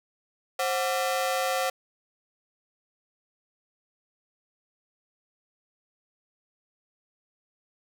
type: ring-modulated tone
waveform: sawtooth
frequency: 634 Hz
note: D#5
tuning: 32 cents sharp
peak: -18 dBFS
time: 0.59-1.7 s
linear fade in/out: 5 ms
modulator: 104 Hz
effects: none